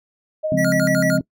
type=tone with tremolo; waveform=sine; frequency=622.3 Hz; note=D#5; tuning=in tune; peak=-18 dBFS; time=0.43-1.2 s; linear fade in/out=20 ms; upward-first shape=sine; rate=13 Hz; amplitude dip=30%
type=chord; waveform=sine; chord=Db major seventh; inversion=none; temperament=equal; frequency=138.59 / 174.61 / 207.7 / 261.6 Hz; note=Db3 / F3 / Ab3 / C4; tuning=0 / 0 / 0 / 0 cents; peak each=-24 / -21 / -26 / -21 dBFS; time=0.52-1.21 s; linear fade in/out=2 ms
type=tone with vibrato; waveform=square; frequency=1661.2 Hz; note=G#6; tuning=in tune; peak=-23 dBFS; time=0.57-1.18 s; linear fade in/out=20 ms; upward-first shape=square; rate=6.6 Hz; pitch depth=270 cents each way
effects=noise-tail reverb RT60 0.1 s tail -21 dB re dry